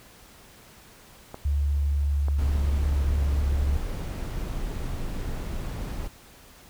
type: clicks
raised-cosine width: 1 ms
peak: -22 dBFS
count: 2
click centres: 1.344 / 2.284 s
type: tone with pitch glide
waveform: sine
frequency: 71.7 to 70.35 Hz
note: D2 to C#2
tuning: -41 to +26 cents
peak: -21 dBFS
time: 1.45-3.77 s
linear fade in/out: 5 ms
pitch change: -33 cents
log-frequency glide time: 1.73-3.46 s
type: noise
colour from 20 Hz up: brown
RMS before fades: -31 dBFS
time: 2.38-6.08 s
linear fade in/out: 10 ms
effects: pink hiss -51 dBFS RMS until 6.69 s